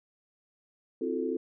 sine chord, F# half-diminished seventh, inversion second, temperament equal with one note detuned, 261.6 / 329.6 / 361.5 / 440 Hz, C4 / E4 / F#4 / A4, 0 / 0 / -40 / 0 cents, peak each -34 / -35 / -34 / -33 dBFS, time 1.01-1.37 s, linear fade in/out 5 ms, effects none

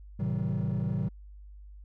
triangle chord, A diminished seventh, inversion none, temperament just, 110 / 132 / 158.4 / 190.08 Hz, A2 / C3 / Eb3 / Gb3, 0 / +16 / +31 / +47 cents, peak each -30 dBFS, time 0.19-1.09 s, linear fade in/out 10 ms, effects tanh soft clip ceiling -21 dBFS + added 50 Hz sine -45 dBFS peak until 1.84 s

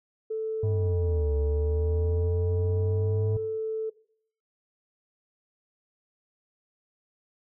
sine tone, 440 Hz, A4, in tune, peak -27 dBFS, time 0.3-3.9 s, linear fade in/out 10 ms
sine linear two-way sweep, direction down then up, 103.83 to 71 to 103.83 Hz, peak -22 dBFS, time 0.63-3.37 s, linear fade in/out 5 ms, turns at 1.35 s
effects noise-tail reverb RT60 0.6 s tail -20 dB re dry + tanh soft clip ceiling -19 dBFS

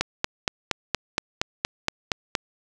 click train, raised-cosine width 0.2 ms, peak -4 dBFS, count 11, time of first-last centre 0.01-2.352 s, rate 4.27 Hz, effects none

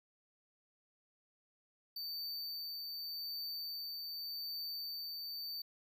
square tone with tremolo, 4579 Hz, D8, 45 cents flat, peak -40 dBFS, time 1.96-5.62 s, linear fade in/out 5 ms, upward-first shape triangle, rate 0.85 Hz, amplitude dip 25%, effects none

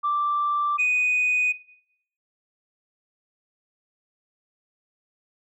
sine tone pair in turn, 1174 / 2488 Hz, D6 / D#7, -1 / -1 cents, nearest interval octave + minor second, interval 1300 cents, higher second, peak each -20 / -17 dBFS, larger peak second, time 0.03-0.78 / 0.78-1.53 s, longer neither, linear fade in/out 20 ms, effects noise-tail reverb RT60 0.7 s tail -18 dB re dry + tanh soft clip ceiling -16 dBFS

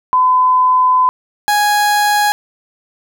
sine / 30% pulse tone pair in turn, 1013 / 829.9 Hz, B5 / G#5, +44 / -1 cents, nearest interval minor third, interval 345 cents, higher first, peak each -8 dBFS, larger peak neither, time 0.13-1.09 / 1.48-2.32 s, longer first, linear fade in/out 0 ms, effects none

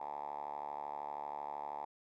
5% pulse tone with band-pass filter, 72.8 Hz, D2, 15 cents flat, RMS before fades -43 dBFS, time 0-1.85 s, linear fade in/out 5 ms, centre 860 Hz, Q 8.2, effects none

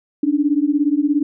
sine beating tone pair, 283.6 / 300.6 Hz, C#4 / D4, +40 / +40 cents, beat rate 17 Hz, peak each -17 dBFS, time 0.23-1.23 s, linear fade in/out 5 ms, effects none

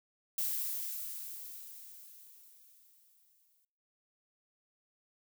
violet noise with exponential decay, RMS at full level -33 dBFS, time 0.38-3.65 s, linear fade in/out 2 ms, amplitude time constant 710 ms, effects noise-tail reverb RT60 0.9 s tail -26 dB re dry

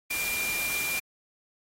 sine tone in noise, 2388 Hz, D7, 28 cents sharp, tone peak -29 dBFS, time 0.1-1 s, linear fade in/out 10 ms, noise white, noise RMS -33 dBFS, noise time 0.1-1 s, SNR +1 dB, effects AAC 48 kbps

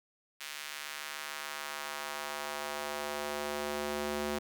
square tone with high-pass filter sweep, 73.42 Hz, D2, in tune, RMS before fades -38 dBFS, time 0.4-4.39 s, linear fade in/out 10 ms, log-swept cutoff 2200 to 290 Hz, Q 0.95, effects none

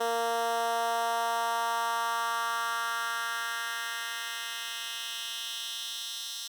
10% pulse tone with high-pass filter sweep, 231.6 Hz, A#3, 11 cents flat, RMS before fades -32 dBFS, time 0-6.48 s, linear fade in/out 10 ms, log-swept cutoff 510 to 4200 Hz, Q 2.1, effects none

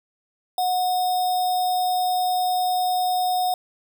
sine tone with sample-and-hold, 730 Hz, F#5, 24 cents flat, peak -19 dBFS, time 0.58-3.54 s, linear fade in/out 2 ms, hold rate 4410 Hz, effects none

